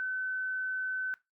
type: tone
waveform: sine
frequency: 1519 Hz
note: F#6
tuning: 45 cents sharp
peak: -31 dBFS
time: 0-1.14 s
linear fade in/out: 0 ms
effects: noise-tail reverb RT60 0.2 s tail -18 dB re dry